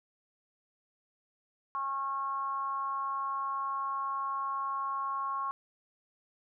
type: tone with frequency modulation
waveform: sine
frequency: 1092 Hz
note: C#6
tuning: 26 cents flat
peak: -31 dBFS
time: 1.75-5.51 s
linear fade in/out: 0 ms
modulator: 274 Hz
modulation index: 0.45
effects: none